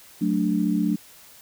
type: chord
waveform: sine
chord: D major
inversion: first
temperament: equal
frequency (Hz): 185 / 220 / 293.7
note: F#3 / A3 / D4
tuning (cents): 0 / 0 / 0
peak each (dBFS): -24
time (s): 0.21-0.96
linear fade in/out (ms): 10
effects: white hiss -49 dBFS RMS until 1.41 s